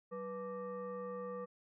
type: tone with frequency modulation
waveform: sine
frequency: 490.8 Hz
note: B4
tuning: 11 cents flat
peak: -40 dBFS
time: 0.11-1.46 s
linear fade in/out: 20 ms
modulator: 681 Hz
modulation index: 0.88
effects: none